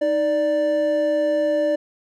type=tone pair together; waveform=triangle; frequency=311.1 / 587.3 Hz; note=D#4 / D5; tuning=0 / 0 cents; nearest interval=major seventh; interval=1100 cents; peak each=-23 / -16 dBFS; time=0.01-1.76 s; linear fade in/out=10 ms; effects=none